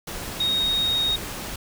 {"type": "tone in noise", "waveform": "sine", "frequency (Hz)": 3741, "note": "A#7", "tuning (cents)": 5, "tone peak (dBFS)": -20, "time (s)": [0.4, 1.16], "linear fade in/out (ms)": 5, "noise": "pink", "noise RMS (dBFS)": -33, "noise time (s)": [0.07, 1.56], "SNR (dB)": 10, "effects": []}